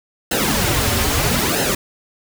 pink noise with flanger, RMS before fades -18 dBFS, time 0.31-1.75 s, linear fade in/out 5 ms, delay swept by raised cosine 0.86 to 6.16 ms, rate 0.77 Hz, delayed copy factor -0.75, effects none

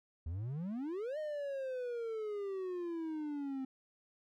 triangle exponential two-way sweep, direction up then down, 75.7 to 622.3 to 261.1 Hz, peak -35 dBFS, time 0.26-3.65 s, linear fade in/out 5 ms, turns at 1.18 s, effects none

